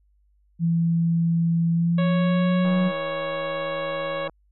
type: tone with pitch glide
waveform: sine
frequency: 167.3 to 182.44 Hz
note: E3 to F#3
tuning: +26 to -24 cents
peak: -18 dBFS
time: 0.59-2.92 s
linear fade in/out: 50 ms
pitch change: +150 cents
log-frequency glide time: 1.72-2.78 s
type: harmonic tone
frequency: 554.4 Hz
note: C#5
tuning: in tune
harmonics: 1 / 2 / 3 / 4 / 5 / 6 / 7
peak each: -27 / -33 / -37 / -39 / -41 / -43 / -44 dBFS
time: 1.98-4.28 s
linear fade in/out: 5 ms
type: click train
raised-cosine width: 1 ms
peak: -24 dBFS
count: 266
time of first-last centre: 2.65-4.296 s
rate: 161 Hz
effects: added 50 Hz sine -59 dBFS peak until 4.51 s